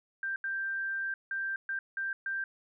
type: tone bursts at uneven times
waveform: sine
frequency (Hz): 1576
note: G6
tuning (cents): +9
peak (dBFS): -31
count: 6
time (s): 0.23-0.36 / 0.44-1.14 / 1.31-1.56 / 1.69-1.79 / 1.97-2.13 / 2.26-2.44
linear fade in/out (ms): 2
effects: none